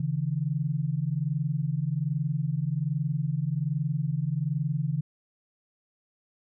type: tone pair together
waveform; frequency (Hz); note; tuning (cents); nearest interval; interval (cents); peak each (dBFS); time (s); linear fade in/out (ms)
sine; 138.36 / 159.6; C#3 / D#3; -3 / +44; major second; 247; -28; 0-5.01; 5
effects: none